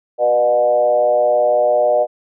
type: tone with frequency modulation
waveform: sine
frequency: 608 Hz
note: D#5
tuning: 40 cents flat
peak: -11 dBFS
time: 0.18-2.07 s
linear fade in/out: 50 ms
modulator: 118 Hz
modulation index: 0.92
effects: none